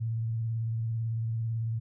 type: tone with vibrato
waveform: sine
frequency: 113.5 Hz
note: A#2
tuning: 46 cents flat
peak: -28 dBFS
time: 0-1.8 s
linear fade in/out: 20 ms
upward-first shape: square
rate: 18 Hz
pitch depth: 30 cents each way
effects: none